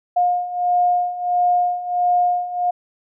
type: beating tone pair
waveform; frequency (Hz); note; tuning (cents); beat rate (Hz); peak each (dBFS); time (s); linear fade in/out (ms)
sine; 712 / 713.5; F5 / F5; +33 / +37; 1.5; -21 / -17; 0.16-2.71; 10
effects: none